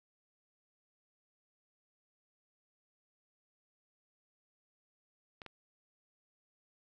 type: clicks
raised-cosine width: 0.3 ms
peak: -30 dBFS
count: 2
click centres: 5.418 / 5.463 s
effects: none